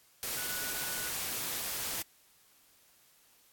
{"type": "tone in noise", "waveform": "sine", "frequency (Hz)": 1472, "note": "F#6", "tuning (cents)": -9, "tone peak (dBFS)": -43, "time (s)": [0.37, 1.09], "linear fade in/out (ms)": 0, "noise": "white", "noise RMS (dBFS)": -36, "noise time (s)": [0.23, 2.02], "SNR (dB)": -10, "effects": ["white hiss -64 dBFS RMS until 3.52 s", "AAC 64 kbps"]}